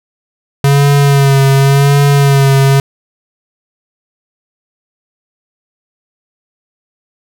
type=tone with vibrato; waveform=square; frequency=139.2 Hz; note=C#3; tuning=8 cents sharp; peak=-6 dBFS; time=0.64-2.8 s; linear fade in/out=2 ms; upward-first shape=sine; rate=0.9 Hz; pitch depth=36 cents each way; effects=none